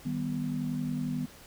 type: chord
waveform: sine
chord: Eb augmented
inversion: none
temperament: equal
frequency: 155.56 / 196 / 246.9 Hz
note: Eb3 / G3 / B3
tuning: 0 / 0 / 0 cents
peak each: -34 / -37 / -32 dBFS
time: 0.05-1.26 s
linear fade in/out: 10 ms
effects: pink hiss -52 dBFS RMS until 1.46 s